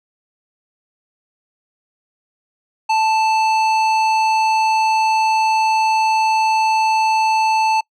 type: tone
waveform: square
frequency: 880 Hz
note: A5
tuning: in tune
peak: -14 dBFS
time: 2.89-7.81 s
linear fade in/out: 10 ms
effects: noise-tail reverb RT60 0.1 s tail -25 dB re dry + low-pass 5000 Hz 12 dB/octave